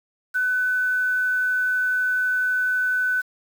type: tone with quantisation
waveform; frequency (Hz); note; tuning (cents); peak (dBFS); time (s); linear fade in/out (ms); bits
sine; 1502; F#6; +26; -19; 0.34-3.22; 20; 7
effects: none